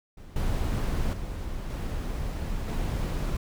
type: noise with level steps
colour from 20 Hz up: brown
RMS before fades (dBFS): -44 / -27 / -34 / -31 / -28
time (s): 0.17-3.37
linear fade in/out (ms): 5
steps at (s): 0.36 / 1.13 / 1.7 / 2.68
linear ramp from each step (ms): 2
effects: none